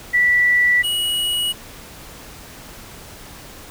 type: tone pair in turn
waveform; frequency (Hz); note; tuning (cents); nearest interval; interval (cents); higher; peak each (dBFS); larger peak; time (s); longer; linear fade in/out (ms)
sine / square; 1960 / 2912; B6 / F#7; -14 / -28; perfect fifth; 686; second; -12 / -19; first; 0.13-0.83 / 0.83-1.53; neither; 20
effects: pink hiss -39 dBFS RMS until 3.7 s